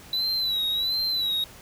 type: tone with vibrato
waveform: triangle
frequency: 3951 Hz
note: B7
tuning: in tune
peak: -22 dBFS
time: 0.13-1.44 s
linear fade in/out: 2 ms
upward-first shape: sine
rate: 1.4 Hz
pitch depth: 82 cents each way
effects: pink hiss -47 dBFS RMS until 1.61 s